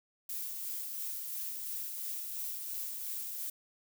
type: noise with tremolo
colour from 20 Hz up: violet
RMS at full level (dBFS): -38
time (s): 0.29-3.5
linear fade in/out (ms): 5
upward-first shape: sine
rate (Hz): 2.9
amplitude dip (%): 30
effects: none